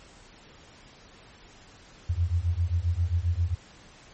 sine beating tone pair, 82.5 / 90 Hz, E2 / F#2, +2 / -47 cents, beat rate 7.5 Hz, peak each -26 dBFS, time 2.09-3.55 s, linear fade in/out 10 ms, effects pink hiss -52 dBFS RMS until 4.13 s + MP3 32 kbps

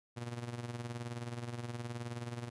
sawtooth tone with tremolo, 119.5 Hz, A#2, 43 cents sharp, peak -33 dBFS, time 0.16-2.5 s, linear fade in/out 20 ms, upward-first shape sine, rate 19 Hz, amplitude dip 65%, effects resampled to 24000 Hz

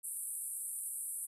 pink band-pass noise, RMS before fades -41 dBFS, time 0.03-1.27 s, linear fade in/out 20 ms, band 8400 to 12000 Hz, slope 96 dB/octave, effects none

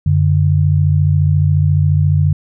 sine tone pair together, 92.5 / 146.83 Hz, F#2 / D3, 0 / 0 cents, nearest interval minor sixth, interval 800 cents, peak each -12 dBFS, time 0.06-2.33 s, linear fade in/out 5 ms, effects none

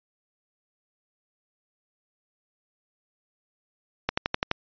click train, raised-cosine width 0.3 ms, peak -7 dBFS, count 6, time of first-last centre 4.09-4.514 s, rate 11.8 Hz, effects resampled to 11025 Hz

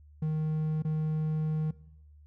triangle tone with dropouts, 155.56 Hz, D#3, in tune, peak -25 dBFS, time 0.22-1.71 s, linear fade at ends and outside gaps 5 ms, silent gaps 0.823-0.848 s, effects noise-tail reverb RT60 0.9 s tail -20 dB re dry + added 74 Hz sine -52 dBFS peak until 2.26 s

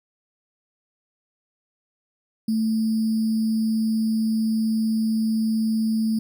sine tone with sample-and-hold, 221.1 Hz, A3, 9 cents sharp, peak -19 dBFS, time 2.48-6.19 s, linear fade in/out 5 ms, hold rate 4900 Hz, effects none

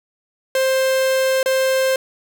45% pulse tone with dropouts, 526 Hz, C5, 9 cents sharp, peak -15 dBFS, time 0.55-1.96 s, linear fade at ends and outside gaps 2 ms, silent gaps 1.43-1.459 s, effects none

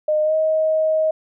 sine tone with pitch glide, 612 to 629.9 Hz, D#5 to D#5, -29 to +21 cents, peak -15 dBFS, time 0.08-1.11 s, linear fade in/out 5 ms, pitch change +50 cents, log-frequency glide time 0.23-0.34 s, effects none

